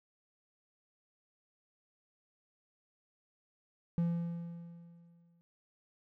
triangle tone with exponential decay, 170.1 Hz, F3, 45 cents flat, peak -25 dBFS, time 3.98-5.41 s, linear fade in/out 0 ms, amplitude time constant 310 ms, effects none

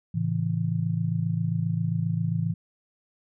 sine chord, A major, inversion none, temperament just, 110 / 137.5 / 165 Hz, A2 / C#3 / E3, 0 / -14 / +2 cents, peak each -28 / -31 / -26 dBFS, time 0.14-2.54 s, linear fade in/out 10 ms, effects none

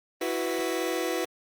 sawtooth chord, E suspended second, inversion none, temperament just, 329.6 / 370.8 / 494.4 Hz, E4 / F#4 / B4, 0 / +4 / +2 cents, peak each -27 / -27 / -27 dBFS, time 0.21-1.25 s, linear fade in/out 5 ms, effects Opus 24 kbps

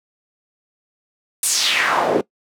pink noise with band-pass filter sweep, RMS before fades -18 dBFS, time 1.43-2.21 s, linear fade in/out 2 ms, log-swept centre 10000 to 350 Hz, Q 2.6, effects noise-tail reverb RT60 0.1 s tail -20 dB re dry + high-pass 150 Hz 12 dB/octave

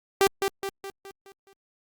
sawtooth tone with echo, 392 Hz, G4, in tune, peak -13 dBFS, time 0.21-0.27 s, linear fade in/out 0 ms, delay 210 ms, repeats 6, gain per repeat -6 dB, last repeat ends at 1.53 s, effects Opus 48 kbps

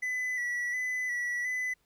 triangle tone with vibrato, 1975.5 Hz, B6, in tune, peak -28 dBFS, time 0.02-1.74 s, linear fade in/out 10 ms, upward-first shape square, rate 1.4 Hz, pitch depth 26 cents each way, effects pink hiss -72 dBFS RMS until 1.85 s

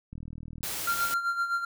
click train, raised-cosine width 5 ms, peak -29 dBFS, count 21, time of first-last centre 0.13-0.633 s, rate 39.8 Hz
white noise, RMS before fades -34 dBFS, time 0.63-1.14 s, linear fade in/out 0 ms
triangle tone with tremolo, 1384 Hz, F6, 16 cents flat, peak -22 dBFS, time 0.87-1.65 s, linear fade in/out 5 ms, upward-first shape sine, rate 7.8 Hz, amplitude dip 65%
effects none

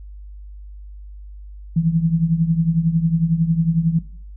sine tone with tremolo, 164.81 Hz, E3, in tune, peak -11 dBFS, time 1.76-3.99 s, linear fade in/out 5 ms, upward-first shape triangle, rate 11 Hz, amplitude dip 90%, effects noise-tail reverb RT60 0.5 s tail -17 dB re dry + added 50 Hz sine -34 dBFS peak until 4.36 s

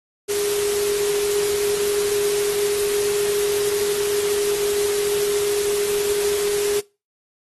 sine tone in noise, 410.1 Hz, G#4, 22 cents flat, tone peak -20 dBFS, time 0.28-6.81 s, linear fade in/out 20 ms, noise white, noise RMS -27 dBFS, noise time 0.28-6.81 s, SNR +4 dB, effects noise-tail reverb RT60 0.3 s tail -24 dB re dry + AAC 32 kbps

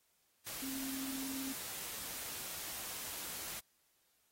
sine tone in noise, 267.8 Hz, C4, 40 cents sharp, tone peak -41 dBFS, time 0.62-1.53 s, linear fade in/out 10 ms, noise white, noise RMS -44 dBFS, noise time 0.46-3.6 s, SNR 0 dB, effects white hiss -75 dBFS RMS until 4.31 s + AAC 48 kbps

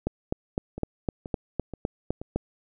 two click trains, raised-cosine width 2 ms, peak -22 / -12 dBFS, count 4 / 10, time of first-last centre 0.78-2.215 / 0.07-2.36 s, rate 2.09 / 3.93 Hz, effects none

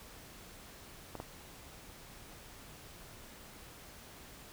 clicks, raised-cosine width 1 ms, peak -28 / -26 dBFS, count 2, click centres 1.153 / 1.201 s, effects pink hiss -53 dBFS RMS until 4.52 s

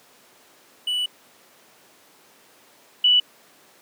triangle / sine tone pair in turn, 2960 / 2960 Hz, F#7 / F#7, 0 / 0 cents, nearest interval unison, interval 0 cents, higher neither, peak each -20 / -13 dBFS, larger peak second, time 0.87-1.06 / 3.04-3.2 s, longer first, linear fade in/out 5 ms, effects pink hiss -53 dBFS RMS until 3.81 s + high-pass 300 Hz 12 dB/octave

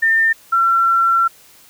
sine tone pair in turn, 1804 / 1356.2 Hz, A6 / E6, +43 / +49 cents, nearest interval perfect fourth, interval 494 cents, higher first, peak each -11 dBFS, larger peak neither, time 0.02-0.33 / 0.52-1.28 s, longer second, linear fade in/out 10 ms, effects white hiss -47 dBFS RMS until 1.69 s

